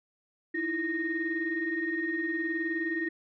sine tone cluster, 315 / 334.3 / 1854 Hz, D#4 / E4 / A#6, +21 / +24 / -10 cents, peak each -35 / -32 / -31 dBFS, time 0.54-3.09 s, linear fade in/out 10 ms, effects tanh soft clip ceiling -20 dBFS

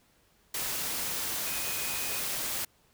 sine tone in noise, 2500 Hz, D#7, 8 cents sharp, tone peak -41 dBFS, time 1.46-2.21 s, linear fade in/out 5 ms, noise white, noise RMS -33 dBFS, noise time 0.54-2.65 s, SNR -11 dB, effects pink hiss -66 dBFS RMS until 2.93 s

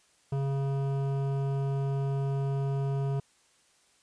triangle tone with hard clipping, 137.6 Hz, C#3, 12 cents flat, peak -29 dBFS, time 0.32-3.2 s, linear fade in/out 5 ms, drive 17 dB, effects white hiss -65 dBFS RMS until 4.02 s + resampled to 22050 Hz

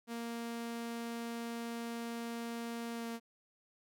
sawtooth tone with pitch glide, 233.1 to 231.1 Hz, A#3 to A#3, 0 to -15 cents, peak -35 dBFS, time 0.07-3.2 s, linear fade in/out 50 ms, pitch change -15 cents, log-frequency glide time 2.93-3.06 s, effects none

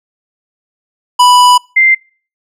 square / sine tone pair in turn, 988 / 2088 Hz, B5 / C7, 0 / -4 cents, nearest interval octave + minor second, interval 1296 cents, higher second, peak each -4 dBFS, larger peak neither, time 1.19-1.58 / 1.76-1.95 s, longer first, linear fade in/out 10 ms, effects noise-tail reverb RT60 0.4 s tail -26 dB re dry + low-pass 10000 Hz 12 dB/octave

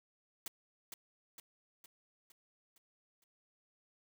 white noise with echo, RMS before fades -42 dBFS, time 0.46-0.48 s, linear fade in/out 2 ms, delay 460 ms, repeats 6, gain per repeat -5 dB, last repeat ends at 3.24 s, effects none

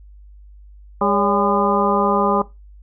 harmonic tone with a mistuned harmonic, 202.8 Hz, G#3, 41 cents flat, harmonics 1 / 2 / 3 / 4 / 5 / 6, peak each -22 / -22 / -22 / -22 / -22 / -22 dBFS, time 1.01-2.42 s, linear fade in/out 5 ms, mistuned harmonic 3, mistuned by -110 cents, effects noise-tail reverb RT60 0.2 s tail -17 dB re dry + added 50 Hz sine -40 dBFS peak until 2.82 s

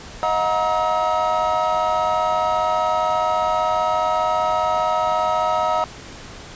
triangle tone cluster, 629 / 724 / 944 / 1284 Hz, D#5 / F#5 / A#5 / E6, +19 / -38 / +22 / -46 cents, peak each -21 dBFS, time 0.23-5.84 s, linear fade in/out 0 ms, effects pink hiss -38 dBFS RMS until 6.55 s + resampled to 16000 Hz

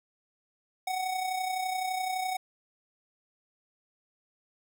square tone with amplitude modulation, 746 Hz, F#5, 14 cents sharp, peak -28 dBFS, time 0.87-2.37 s, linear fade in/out 5 ms, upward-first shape sine, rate 31.8 Hz, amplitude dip 50%, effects none

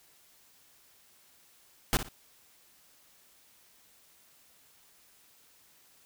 pink noise with echo, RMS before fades -25 dBFS, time 1.93-1.97 s, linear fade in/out 0 ms, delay 58 ms, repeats 2, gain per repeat -11 dB, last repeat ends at 2.086 s, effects white hiss -62 dBFS RMS until 6.05 s

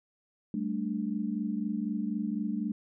sine chord, G suspended second, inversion none, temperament equal, 196 / 220 / 293.7 Hz, G3 / A3 / D4, 0 / 0 / 0 cents, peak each -34 / -32 / -36 dBFS, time 0.54-2.72 s, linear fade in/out 2 ms, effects none

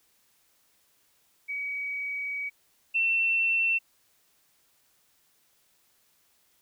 sine tone pair in turn, 2266 / 2695 Hz, C#7 / E7, +37 / +38 cents, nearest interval minor third, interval 301 cents, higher second, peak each -30 / -22 dBFS, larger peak second, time 1.48-2.5 / 2.94-3.79 s, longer first, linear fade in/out 20 ms, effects white hiss -67 dBFS RMS until 6.61 s

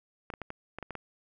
clicks, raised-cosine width 0.5 ms, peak -23 dBFS, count 8, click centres 0.302 / 0.338 / 0.417 / 0.504 / 0.786 / 0.827 / 0.907 / 0.953 s, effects none

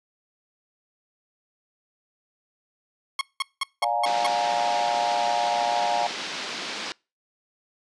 15% pulse tone bursts, 1089 Hz, C#6, 31 cents flat, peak -16 dBFS, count 6, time 3.19-4.266 s, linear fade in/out 2 ms, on 21 ms, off 190 ms
sine chord, Bb dominant seventh, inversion first, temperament equal with one note detuned, 587.3 / 710.3 / 830.6 / 932.3 Hz, D5 / F5 / Ab5 / Bb5, 0 / +29 / 0 / 0 cents, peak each -31 / -25 / -26 / -30 dBFS, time 3.82-6.07 s, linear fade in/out 2 ms
white band-pass noise, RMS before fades -33 dBFS, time 4.06-6.92 s, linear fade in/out 0 ms, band 180 to 5000 Hz, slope 24 dB/octave
effects noise-tail reverb RT60 0.3 s tail -26 dB re dry + resampled to 24000 Hz

